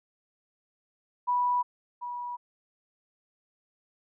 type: tone pair in turn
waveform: sine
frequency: 982 / 971.8 Hz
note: B5 / B5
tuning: -10 / -28 cents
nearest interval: unison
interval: 18 cents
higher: first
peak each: -23 / -33 dBFS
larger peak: first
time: 1.27-1.63 / 2.01-2.37 s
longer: neither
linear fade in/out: 20 ms
effects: none